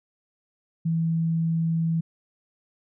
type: tone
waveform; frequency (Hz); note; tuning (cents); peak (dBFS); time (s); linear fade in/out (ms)
sine; 164.1; E3; -8; -21; 0.85-2.01; 10
effects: none